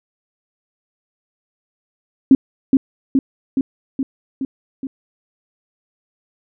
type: tone with echo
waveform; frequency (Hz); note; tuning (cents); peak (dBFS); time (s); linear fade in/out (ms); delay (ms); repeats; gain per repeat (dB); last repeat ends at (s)
sine; 267.4; C4; +38; -4; 2.31-2.35; 2; 420; 6; -3; 4.87
effects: none